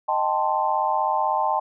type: chord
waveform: sine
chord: A half-diminished seventh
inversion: second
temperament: equal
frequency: 622.3 / 784 / 880 / 1046.5 Hz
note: Eb5 / G5 / A5 / C6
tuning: 0 / 0 / 0 / 0 cents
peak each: -28 / -25 / -23 / -26 dBFS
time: 0.08-1.6 s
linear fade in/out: 10 ms
effects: none